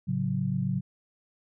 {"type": "chord", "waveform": "sine", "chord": "F# minor", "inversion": "first", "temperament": "equal", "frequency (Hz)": [110, 138.59, 185], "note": ["A2", "C#3", "F#3"], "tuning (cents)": [0, 0, 0], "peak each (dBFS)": [-33, -29, -29], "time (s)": [0.07, 0.81], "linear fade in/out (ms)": 20, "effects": []}